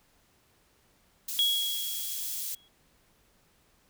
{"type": "high-pass noise", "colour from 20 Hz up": "white", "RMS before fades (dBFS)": -35, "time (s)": [1.28, 2.55], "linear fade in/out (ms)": 5, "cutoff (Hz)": 4800, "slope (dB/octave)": 12}
{"type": "tone with exponential decay", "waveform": "sine", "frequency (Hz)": 3322, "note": "G#7", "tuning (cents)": 0, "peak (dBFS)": -21, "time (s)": [1.39, 2.68], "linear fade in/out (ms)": 0, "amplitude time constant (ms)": 280}
{"effects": ["pink hiss -66 dBFS RMS until 3.89 s"]}